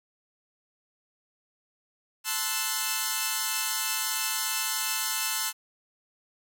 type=chord; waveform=5% pulse; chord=F# half-diminished seventh; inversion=first; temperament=equal; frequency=880 / 1046.5 / 1318.5 / 1480 Hz; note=A5 / C6 / E6 / F#6; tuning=0 / 0 / 0 / 0 cents; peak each=-21 dBFS; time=2.24-5.53 s; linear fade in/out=50 ms; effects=none